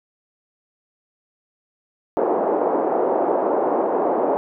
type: band-pass noise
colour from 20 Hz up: pink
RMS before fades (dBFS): -20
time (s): 2.17-4.37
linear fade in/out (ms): 0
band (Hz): 340 to 840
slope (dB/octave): 24
effects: none